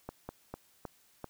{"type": "slowing click train", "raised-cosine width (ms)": 1, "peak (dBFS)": -25, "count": 5, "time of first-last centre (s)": [0.09, 1.243], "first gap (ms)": 200, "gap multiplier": 1.25, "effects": ["white hiss -66 dBFS RMS until 1.29 s"]}